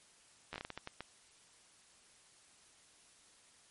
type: slowing click train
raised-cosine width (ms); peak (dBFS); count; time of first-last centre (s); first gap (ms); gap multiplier
0.3; -26; 10; 0.53-1.006; 12; 1.35
effects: white hiss -64 dBFS RMS until 3.7 s + MP3 48 kbps